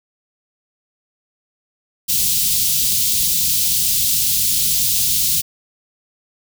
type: band-stop noise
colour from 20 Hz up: white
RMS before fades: -17 dBFS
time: 2.08-5.42 s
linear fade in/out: 20 ms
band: 190 to 3300 Hz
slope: 24 dB/octave
effects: none